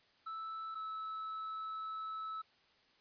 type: tone pair in turn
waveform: triangle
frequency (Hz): 1316 / 1303.9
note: E6 / E6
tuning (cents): -3 / -19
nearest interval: unison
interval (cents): 16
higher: first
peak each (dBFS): -39 / -38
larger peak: second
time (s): 0.26-0.75 / 0.75-2.42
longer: second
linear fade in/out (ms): 10
effects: white hiss -69 dBFS RMS until 3 s + resampled to 11025 Hz